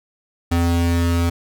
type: tone pair together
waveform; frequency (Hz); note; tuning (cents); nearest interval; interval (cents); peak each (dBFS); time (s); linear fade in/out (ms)
square; 85.3 / 255.6; F2 / C4; -40 / -40; octave + perfect fifth; 1900; -17 / -26; 0.51-1.3; 10
effects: none